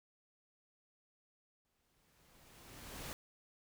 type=noise with exponential growth; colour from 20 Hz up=pink; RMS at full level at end=-44 dBFS; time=1.65-3.13 s; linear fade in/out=0 ms; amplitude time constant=320 ms; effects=none